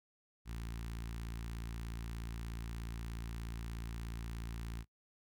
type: tone with notch filter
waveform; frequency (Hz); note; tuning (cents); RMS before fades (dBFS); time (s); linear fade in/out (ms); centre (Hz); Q
sawtooth; 56.8; A#1; -44; -43; 0.45-4.85; 50; 550; 0.67
effects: noise-tail reverb RT60 0.1 s tail -22 dB re dry

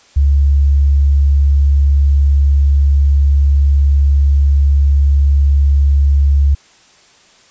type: tone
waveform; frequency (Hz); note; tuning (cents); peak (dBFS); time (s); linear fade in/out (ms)
sine; 70.3; C#2; +25; -7; 0.16-6.55; 10
effects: white hiss -47 dBFS RMS until 7.5 s + resampled to 16000 Hz

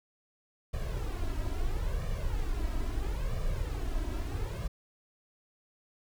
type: noise with flanger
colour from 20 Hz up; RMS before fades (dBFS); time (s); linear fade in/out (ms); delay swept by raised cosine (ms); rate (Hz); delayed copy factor
brown; -32; 0.73-4.68; 10; 1.7 to 3.1; 0.75; +0.7
effects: none

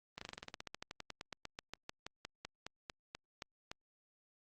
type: slowing click train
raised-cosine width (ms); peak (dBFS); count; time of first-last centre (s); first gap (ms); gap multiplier
0.2; -26; 30; 0.18-3.715; 34; 1.08
effects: Opus 32 kbps

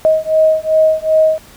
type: beating tone pair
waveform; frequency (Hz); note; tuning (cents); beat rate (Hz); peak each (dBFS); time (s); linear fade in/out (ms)
sine; 629 / 631.6; D#5 / D#5; +19 / +26; 2.6; -12; 0.05-1.38; 0
effects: pink hiss -41 dBFS RMS until 1.56 s

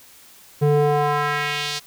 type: tone with band-pass filter sweep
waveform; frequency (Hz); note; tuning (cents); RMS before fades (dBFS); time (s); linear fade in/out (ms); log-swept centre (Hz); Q
square; 146.83; D3; 0; -20; 0.61-1.8; 20; 300 to 4900; 1.5
effects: white hiss -48 dBFS RMS until 1.86 s

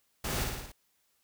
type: noise with echo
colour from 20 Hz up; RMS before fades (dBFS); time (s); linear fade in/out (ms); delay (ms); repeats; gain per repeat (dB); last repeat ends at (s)
pink; -34; 0.24-0.44; 5; 56; 5; -3; 0.72
effects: white hiss -73 dBFS RMS until 1.23 s

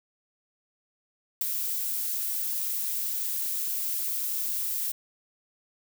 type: noise with ADSR envelope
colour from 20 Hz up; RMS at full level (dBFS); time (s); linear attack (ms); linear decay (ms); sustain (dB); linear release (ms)
violet; -25; 1.41-4.92; 3; 18; -5; 6
effects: none

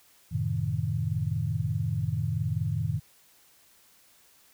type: chord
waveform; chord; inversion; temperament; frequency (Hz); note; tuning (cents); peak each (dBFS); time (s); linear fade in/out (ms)
sine; F# diminished seventh; none; equal with one note detuned; 91.44 / 110 / 130.81 / 155.56; F#2 / A2 / C3 / Eb3; -20 / 0 / 0 / 0; -33 / -30 / -33 / -31; 0.31-3; 20
effects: white hiss -60 dBFS RMS until 4.53 s

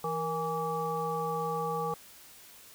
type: harmonic tone with a mistuned harmonic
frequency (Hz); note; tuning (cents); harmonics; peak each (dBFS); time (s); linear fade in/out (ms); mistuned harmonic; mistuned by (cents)
164.81; E3; 0; 1 / 3 / 5 / 7; -38 / -34 / -35 / -35; 0.04-1.94; 2; 3; -87
effects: white hiss -53 dBFS RMS until 2.74 s

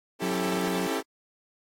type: chord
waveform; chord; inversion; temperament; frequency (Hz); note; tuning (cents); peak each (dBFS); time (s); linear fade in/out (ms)
sawtooth; A dominant seventh; first; equal with one note detuned; 271.8 / 329.6 / 392 / 440; C#4 / E4 / G4 / A4; -34 / 0 / 0 / 0; -29; 0.19-1.03; 50
type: tone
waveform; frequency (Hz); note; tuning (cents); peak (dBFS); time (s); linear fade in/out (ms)
sine; 183.3; F#3; -16; -31; 0.22-0.87; 5
effects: AAC 48 kbps

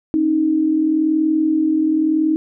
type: tone pair together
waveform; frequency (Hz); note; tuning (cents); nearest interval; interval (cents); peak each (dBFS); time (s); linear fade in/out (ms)
sine; 272.6 / 313.5; C#4 / D#4; -29 / +13; major second; 242; -22 / -14; 0.14-2.36; 0
effects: none

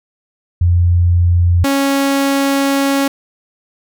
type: tone pair in turn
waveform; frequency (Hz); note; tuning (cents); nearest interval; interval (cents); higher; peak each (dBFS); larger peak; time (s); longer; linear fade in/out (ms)
sine / sawtooth; 87.31 / 276.2; F2 / C#4; 0 / -6; octave + minor sixth; 1994; second; -8; neither; 0.61-1.64 / 1.64-3.08; second; 5
effects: none

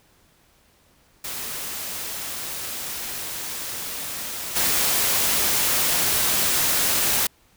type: noise with level steps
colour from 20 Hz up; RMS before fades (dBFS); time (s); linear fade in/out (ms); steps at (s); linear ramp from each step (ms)
white; -31 / -21; 1.24-7.27; 5; 4.55; 20
effects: pink hiss -59 dBFS RMS until 7.56 s

